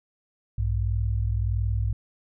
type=tone pair together; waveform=sine; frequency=60.47 / 102 Hz; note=B1 / G#2; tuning=-36 / -31 cents; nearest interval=major sixth; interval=905 cents; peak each=-25 dBFS; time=0.58-1.93 s; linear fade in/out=5 ms; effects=none